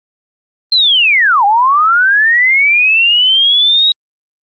sine linear two-way sweep, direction down then up, 4200 to 784 to 3844 Hz, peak -6 dBFS, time 0.72-3.92 s, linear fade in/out 2 ms, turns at 1.45 s, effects Opus 24 kbps

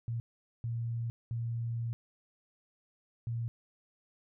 sine tone bursts at uneven times, 116.54 Hz, A#2, in tune, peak -32 dBFS, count 4, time 0.08-0.2 / 0.64-1.1 / 1.31-1.93 / 3.27-3.48 s, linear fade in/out 0 ms, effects none

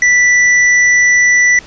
sine tone with hard clipping, 1970 Hz, B6, 5 cents flat, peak -8 dBFS, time 0.02-1.59 s, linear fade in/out 2 ms, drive 9 dB, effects pink hiss -37 dBFS RMS until 1.66 s + resampled to 16000 Hz

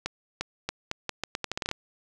accelerating click train, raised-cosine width 0.2 ms, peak -12 dBFS, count 14, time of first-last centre 0.06-1.714 s, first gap 350 ms, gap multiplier 0.8, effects none

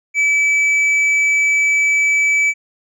sine tone with hard clipping, 2300 Hz, D7, 37 cents flat, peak -13 dBFS, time 0.14-2.54 s, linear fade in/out 50 ms, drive 4 dB, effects none

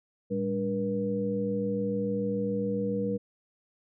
sine tone cluster, 112.6 / 199.7 / 292.9 / 479.8 Hz, A2 / G3 / D4 / A#4, +40 / +32 / -5 / +50 cents, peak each -39 / -30 / -37 / -30 dBFS, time 0.3-3.18 s, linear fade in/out 20 ms, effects none

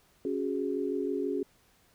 sine chord, C# suspended fourth, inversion none, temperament just, 277.2 / 369.6 / 415.8 Hz, C#4 / F#4 / G#4, 0 / -2 / +2 cents, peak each -33 dBFS, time 0.25-1.43 s, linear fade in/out 2 ms, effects pink hiss -65 dBFS RMS until 1.94 s

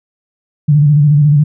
sine tone with vibrato, 147.2 Hz, D3, 4 cents sharp, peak -5 dBFS, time 0.68-1.44 s, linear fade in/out 10 ms, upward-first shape square, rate 14 Hz, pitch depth 53 cents each way, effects none

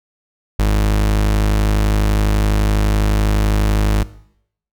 40% pulse tone, 51.91 Hz, G#1, in tune, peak -11 dBFS, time 0.59-4.03 s, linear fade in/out 5 ms, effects noise-tail reverb RT60 0.7 s tail -18 dB re dry

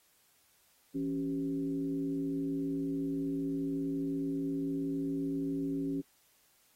sine tone with frequency modulation, 277.3 Hz, C#4, 1 cent sharp, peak -31 dBFS, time 0.94-6.02 s, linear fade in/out 20 ms, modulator 111 Hz, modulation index 0.66, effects white hiss -68 dBFS RMS until 6.75 s + AAC 48 kbps

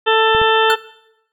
harmonic tone, 443 Hz, A4, 12 cents sharp, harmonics 1 / 2 / 3 / 4 / 6 / 7 / 8, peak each -14 / -17 / -19 / -20 / -22 / -22 / -23 dBFS, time 0.06-0.76 s, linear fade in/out 20 ms
clicks, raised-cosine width 5 ms, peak -16 dBFS, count 2, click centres 0.349 / 0.416 s
square tone with exponential decay, 1453 Hz, F#6, 32 cents flat, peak -14 dBFS, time 0.7-0.79 s, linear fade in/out 0 ms, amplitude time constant 18 ms
effects noise-tail reverb RT60 0.8 s tail -18 dB re dry

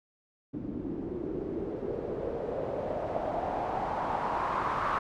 white noise with low-pass filter sweep, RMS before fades -33 dBFS, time 0.53-4.99 s, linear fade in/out 10 ms, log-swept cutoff 270 to 1200 Hz, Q 3.6, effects none

